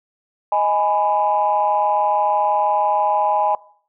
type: chord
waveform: sine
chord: G# minor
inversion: second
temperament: just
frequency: 623 / 830.6 / 996.7 Hz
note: D#5 / G#5 / B5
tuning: +2 / 0 / +16 cents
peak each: -21 / -16 / -21 dBFS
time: 0.52-3.55 s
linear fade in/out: 2 ms
effects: noise-tail reverb RT60 0.5 s tail -20 dB re dry + tanh soft clip ceiling -6 dBFS